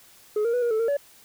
sine tone with pitch steps, 422.8 / 466.4 / 491.1 / 475.1 / 438.1 / 458.7 / 569 Hz, G#4 / A#4 / B4 / A#4 / A4 / A#4 / C#5, +31 / +1 / -10 / +33 / -7 / -28 / +45 cents, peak -18 dBFS, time 0.36-0.969 s, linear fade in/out 5 ms, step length 87 ms, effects tanh soft clip ceiling -20 dBFS + white hiss -53 dBFS RMS until 1.24 s

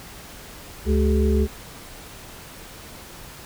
harmonic tone with a mistuned harmonic, 71.4 Hz, D2, 48 cents flat, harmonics 1 / 3 / 5 / 6, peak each -18 / -23 / -25 / -26 dBFS, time 0.85-1.48 s, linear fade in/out 50 ms, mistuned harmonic 5, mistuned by +120 cents, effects pink hiss -41 dBFS RMS until 3.45 s

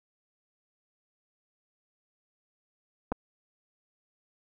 clicks, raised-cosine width 1 ms, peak -16 / -19 dBFS, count 2, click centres 3.119 / 3.123 s, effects none

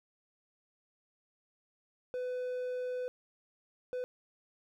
triangle tone bursts at uneven times, 501 Hz, B4, 25 cents sharp, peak -32 dBFS, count 2, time 2.14-3.08 / 3.93-4.04 s, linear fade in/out 0 ms, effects none

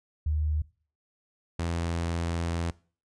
sine / sawtooth tone pair in turn, 76.2 / 84.39 Hz, D#2 / E2, -36 / +41 cents, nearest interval major second, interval 177 cents, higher second, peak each -24 dBFS, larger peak neither, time 0.26-0.62 / 1.59-2.71 s, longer second, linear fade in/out 5 ms, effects noise-tail reverb RT60 0.4 s tail -21 dB re dry + resampled to 22050 Hz

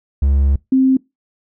triangle / sine tone pair in turn, 69.3 / 262.9 Hz, C#2 / C4, 0 / +8 cents, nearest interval octave + major seventh, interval 2308 cents, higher second, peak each -9 dBFS, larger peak neither, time 0.22-0.56 / 0.72-0.97 s, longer first, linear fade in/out 5 ms, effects noise-tail reverb RT60 0.2 s tail -23 dB re dry

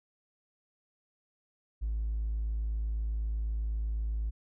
sine tone with hard clipping, 54 Hz, A1, 32 cents flat, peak -30 dBFS, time 1.81-4.31 s, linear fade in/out 20 ms, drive 1 dB, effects none

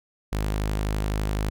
sawtooth tone, 51.91 Hz, G#1, in tune, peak -20 dBFS, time 0.32-1.5 s, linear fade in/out 10 ms, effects none

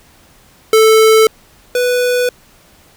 square tone pair in turn, 440 / 493.9 Hz, A4 / B4, 0 / 0 cents, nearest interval major second, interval 200 cents, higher second, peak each -6 / -12 dBFS, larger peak first, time 0.73-1.27 / 1.75-2.29 s, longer neither, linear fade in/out 2 ms, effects pink hiss -47 dBFS RMS until 2.96 s

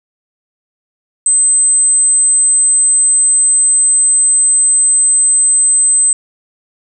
sine tone, 8180 Hz, C9, 40 cents flat, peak -7 dBFS, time 1.26-6.13 s, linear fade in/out 2 ms, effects none

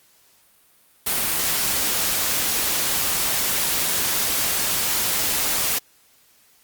white noise, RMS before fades -22 dBFS, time 1.06-5.79 s, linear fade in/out 10 ms, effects white hiss -57 dBFS RMS until 6.63 s + Opus 48 kbps

